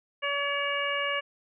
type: harmonic tone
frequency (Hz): 568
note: C#5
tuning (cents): +42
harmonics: 1 / 2 / 3 / 4 / 5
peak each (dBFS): -33 / -33 / -33 / -33 / -33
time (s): 0.22-1.21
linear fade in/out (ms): 20
effects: none